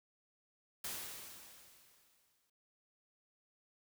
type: noise with exponential decay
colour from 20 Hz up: white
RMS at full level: -41 dBFS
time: 0.84-2.5 s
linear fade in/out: 5 ms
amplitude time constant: 360 ms
effects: none